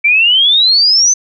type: exponential sweep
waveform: sine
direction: up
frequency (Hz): 2301 to 6220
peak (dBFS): -6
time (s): 0.04-1.14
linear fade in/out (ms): 10
effects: none